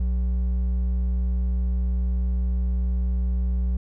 sine tone with hard clipping, 61.2 Hz, B1, 15 cents flat, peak -22 dBFS, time 0-3.77 s, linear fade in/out 5 ms, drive 5 dB, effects none

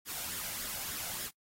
white noise with flanger, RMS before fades -39 dBFS, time 0.05-1.31 s, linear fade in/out 50 ms, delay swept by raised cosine 0.56 to 1.42 ms, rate 3.4 Hz, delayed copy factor +0.5, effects noise-tail reverb RT60 0.1 s tail -24 dB re dry + AAC 48 kbps

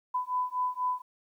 sine beating tone pair, 999 / 1003.1 Hz, B5 / B5, +20 / +27 cents, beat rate 4.1 Hz, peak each -31 dBFS, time 0.14-1.02 s, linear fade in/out 10 ms, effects 11-bit

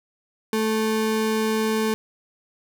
square ring-modulated tone, 328.7 Hz, E4, 5 cents flat, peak -18 dBFS, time 0.53-1.94 s, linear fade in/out 0 ms, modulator 109 Hz, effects none

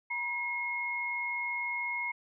sine tone pair together, 961 / 2157 Hz, B5 / C#7, -48 / -48 cents, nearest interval octave + major second, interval 1400 cents, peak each -38 / -32 dBFS, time 0.1-2.12 s, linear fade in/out 10 ms, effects none

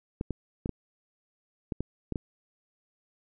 clicks, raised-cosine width 3 ms, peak -18 dBFS, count 8, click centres 0.211 / 0.307 / 0.659 / 0.693 / 1.722 / 1.806 / 2.123 / 2.158 s, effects none

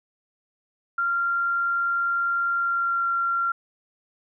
sine tone with pitch glide, 1385 to 1375.4 Hz, F6 to F6, -15 to -27 cents, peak -21 dBFS, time 0.98-3.52 s, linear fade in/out 5 ms, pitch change -12 cents, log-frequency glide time 2.55-3.06 s, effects none

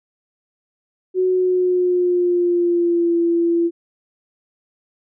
sine tone with pitch glide, 370 to 339.3 Hz, F#4 to F4, 0 to -50 cents, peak -14 dBFS, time 1.14-3.71 s, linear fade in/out 50 ms, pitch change -150 cents, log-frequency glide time 1.26-3.17 s, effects none

